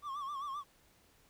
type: tone with vibrato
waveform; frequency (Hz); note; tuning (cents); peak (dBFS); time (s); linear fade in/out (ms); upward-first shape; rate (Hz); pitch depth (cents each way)
triangle; 1127; C#6; +28; -36; 0.02-0.64; 50; sine; 7.6; 96
effects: pink hiss -67 dBFS RMS until 1.29 s